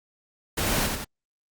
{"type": "noise with echo", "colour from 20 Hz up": "pink", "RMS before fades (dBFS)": -26, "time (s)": [0.57, 0.87], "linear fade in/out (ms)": 10, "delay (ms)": 89, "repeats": 2, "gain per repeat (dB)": -4, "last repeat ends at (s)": 1.048, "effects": ["Opus 48 kbps"]}